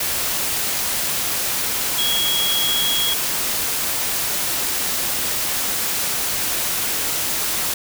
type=tone in noise; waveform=sine; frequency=3315 Hz; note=G#7; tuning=4 cents flat; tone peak=-19 dBFS; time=1.98-3.14 s; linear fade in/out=5 ms; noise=white; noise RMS=-22 dBFS; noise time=0-7.74 s; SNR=0 dB; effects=none